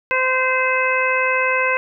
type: harmonic tone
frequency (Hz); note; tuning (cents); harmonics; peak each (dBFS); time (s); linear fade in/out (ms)
516; C5; -24; 1 / 2 / 3 / 4 / 5; -22 / -22 / -22 / -22 / -22; 0.11-1.77; 0
effects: none

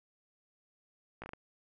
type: slowing click train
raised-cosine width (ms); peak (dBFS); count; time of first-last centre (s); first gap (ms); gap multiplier
0.5; -28; 5; 1.22-1.334; 17; 1.36
effects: none

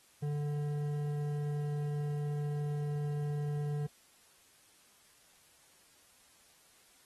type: tone with hard clipping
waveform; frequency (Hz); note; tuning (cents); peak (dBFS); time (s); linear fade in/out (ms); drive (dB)
triangle; 146.83; D3; 0; -34; 0.22-3.87; 10; 12
effects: white hiss -64 dBFS RMS until 7.05 s + AAC 32 kbps

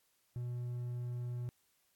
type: tone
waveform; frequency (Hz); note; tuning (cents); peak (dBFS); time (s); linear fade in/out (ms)
triangle; 122; B2; -21; -35; 0.36-1.49; 0
effects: white hiss -75 dBFS RMS until 1.95 s + AAC 64 kbps

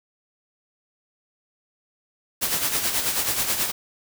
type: noise with tremolo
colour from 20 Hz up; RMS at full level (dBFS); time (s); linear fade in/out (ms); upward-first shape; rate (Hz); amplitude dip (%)
white; -22; 2.41-3.72; 20; sine; 9.3; 55
effects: none

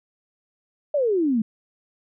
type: exponential sweep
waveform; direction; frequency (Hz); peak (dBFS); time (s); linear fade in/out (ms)
sine; down; 613 to 209.9; -18; 0.94-1.42; 5
effects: none

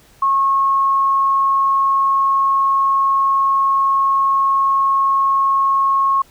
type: tone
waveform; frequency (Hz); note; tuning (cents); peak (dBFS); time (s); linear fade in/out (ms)
sine; 1090; C#6; -29; -12; 0.22-6.22; 5
effects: pink hiss -50 dBFS RMS until 6.3 s

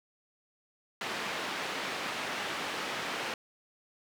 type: band-pass noise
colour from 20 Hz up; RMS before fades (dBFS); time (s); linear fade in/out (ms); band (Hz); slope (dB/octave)
white; -36; 1.01-3.34; 2; 200 to 2600; 12
effects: none

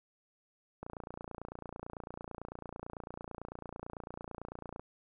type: click train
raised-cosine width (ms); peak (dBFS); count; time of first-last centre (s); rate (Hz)
1; -28; 116; 0.83-4.796; 29
effects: none

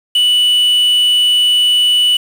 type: tone with quantisation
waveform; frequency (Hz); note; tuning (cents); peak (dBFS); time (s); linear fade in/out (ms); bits
triangle; 2960; F#7; 0; -7; 0.15-2.17; 5; 5
effects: none

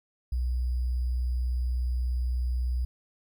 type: tone with sample-and-hold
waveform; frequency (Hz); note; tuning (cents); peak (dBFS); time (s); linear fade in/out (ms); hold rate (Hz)
sine; 61.74; B1; 0; -25; 0.32-2.85; 5; 4900
effects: none

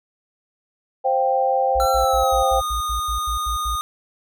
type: chord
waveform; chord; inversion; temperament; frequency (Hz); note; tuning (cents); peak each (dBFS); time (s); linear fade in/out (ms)
sine; C suspended fourth; none; equal with one note detuned; 525.7 / 698.5 / 784; C5 / F5 / G5; +8 / 0 / 0; -20 / -25 / -19; 1.04-2.61; 20
type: tone bursts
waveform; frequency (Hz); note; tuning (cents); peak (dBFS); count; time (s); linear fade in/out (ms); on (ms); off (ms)
sine; 57.1; A#1; -35; -24; 11; 1.75-3.76; 10; 110; 80
type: tone with pitch glide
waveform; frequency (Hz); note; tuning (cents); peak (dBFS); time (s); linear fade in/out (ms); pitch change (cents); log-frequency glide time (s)
square; 1349 to 1229.9; E6 to D#6; +40 to -20; -23; 1.8-3.81; 0; -160; 1.93-2.47
effects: none

